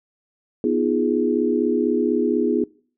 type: chord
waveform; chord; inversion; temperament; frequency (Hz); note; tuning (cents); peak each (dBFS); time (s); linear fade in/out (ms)
sine; F half-diminished seventh; second; equal with one note detuned; 246.9 / 311.1 / 347 / 415.3; Cb4 / Eb4 / F4 / Ab4; 0 / 0 / -11 / 0; -22 / -24 / -23 / -22; 0.64-2.64; 2
effects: noise-tail reverb RT60 0.5 s tail -24 dB re dry